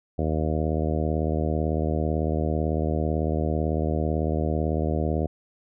harmonic tone, 78 Hz, D#2, 5 cents sharp, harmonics 1 / 2 / 3 / 4 / 5 / 6 / 7 / 8 / 9, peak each -26 / -29 / -31 / -32 / -33 / -34 / -34 / -35 / -36 dBFS, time 0.18-5.27 s, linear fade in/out 10 ms, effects none

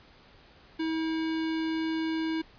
square tone with notch filter, 321.3 Hz, E4, 44 cents flat, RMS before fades -30 dBFS, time 0.79-2.42 s, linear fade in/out 10 ms, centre 750 Hz, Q 1.3, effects pink hiss -56 dBFS RMS until 2.58 s + resampled to 11025 Hz

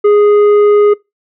triangle tone with tanh clipping, 414.2 Hz, G#4, 5 cents flat, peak -6 dBFS, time 0.04-0.94 s, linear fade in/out 10 ms, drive 11 dB, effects noise-tail reverb RT60 0.2 s tail -23 dB re dry

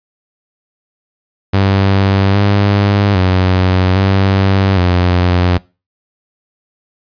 sawtooth tone with pitch steps, 97.5 / 100.9 / 92.6 / 96.9 / 89.5 Hz, G2 / G#2 / F#2 / G2 / F2, -9 / -49 / +2 / -20 / +43 cents, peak -5 dBFS, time 1.53-5.58 s, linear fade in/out 10 ms, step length 810 ms, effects noise-tail reverb RT60 0.3 s tail -23 dB re dry + resampled to 11025 Hz

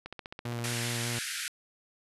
click train, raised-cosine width 0.3 ms, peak -24 dBFS, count 11, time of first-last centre 0.06-0.722 s, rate 15.1 Hz
sawtooth tone with vibrato, 118.8 Hz, A#2, 33 cents sharp, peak -29 dBFS, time 0.45-1.19 s, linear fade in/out 5 ms, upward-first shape sine, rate 5 Hz, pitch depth 13 cents each way
pink band-pass noise, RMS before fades -36 dBFS, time 0.64-1.48 s, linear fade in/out 0 ms, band 1400 to 12000 Hz, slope 96 dB/octave
effects resampled to 32000 Hz

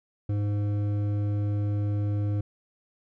triangle tone with hard clipping, 102.9 Hz, G#2, 16 cents flat, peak -26 dBFS, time 0.29-2.41 s, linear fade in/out 5 ms, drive 13 dB, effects none

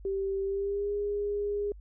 sine tone with pitch glide, 390 to 409.6 Hz, G4 to G#4, -9 to -24 cents, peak -28 dBFS, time 0.05-1.72 s, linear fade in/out 2 ms, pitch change +85 cents, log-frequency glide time 0.43-0.93 s, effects added 50 Hz sine -45 dBFS peak until 1.8 s

